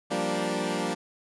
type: chord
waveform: 15% pulse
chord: G minor seventh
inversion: third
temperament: equal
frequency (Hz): 174.61 / 196 / 233.1 / 293.7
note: F3 / G3 / Bb3 / D4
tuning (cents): 0 / 0 / 0 / 0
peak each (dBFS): -26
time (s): 0.1-0.95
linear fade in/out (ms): 20
effects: resampled to 24000 Hz